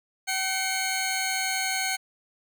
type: tone pair together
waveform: 15% pulse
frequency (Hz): 764 / 2161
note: G5 / C#7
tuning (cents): -45 / -45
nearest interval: octave + tritone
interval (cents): 1800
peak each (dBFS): -22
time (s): 0.27-1.97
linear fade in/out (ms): 20
effects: none